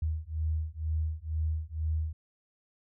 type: beating tone pair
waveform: sine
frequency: 77.78 / 79.88 Hz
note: D#2 / D#2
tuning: 0 / +46 cents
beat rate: 2.1 Hz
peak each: -32 / -32 dBFS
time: 0.02-2.13 s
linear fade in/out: 5 ms
effects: none